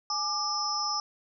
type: tone cluster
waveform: sine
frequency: 836 / 1192 / 5240 / 5750 Hz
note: G#5 / D6 / E8 / F8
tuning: +11 / +25 / -11 / +50 cents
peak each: -35 / -33 / -30 / -38 dBFS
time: 0.1-1 s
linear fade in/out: 2 ms
effects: none